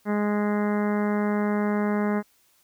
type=harmonic tone; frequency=207.7 Hz; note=G#3; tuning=in tune; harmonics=1 / 2 / 3 / 4 / 5 / 6 / 7 / 8 / 9 / 10; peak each=-23 / -29 / -33 / -35 / -37 / -39 / -40 / -41 / -42 / -43 dBFS; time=0.05-2.23 s; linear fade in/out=50 ms; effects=white hiss -63 dBFS RMS until 2.63 s